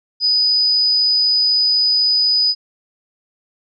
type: tone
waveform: sine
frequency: 4978 Hz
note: D#8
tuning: in tune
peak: -12 dBFS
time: 0.2-2.55 s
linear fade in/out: 50 ms
effects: none